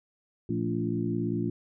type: harmonic tone with a mistuned harmonic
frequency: 57.7 Hz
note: A#1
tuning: 17 cents flat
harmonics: 2 / 3 / 4 / 5 / 6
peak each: -33 / -33 / -33 / -33 / -33 dBFS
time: 0.49-1.5 s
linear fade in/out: 5 ms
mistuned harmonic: 4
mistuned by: -56 cents
effects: none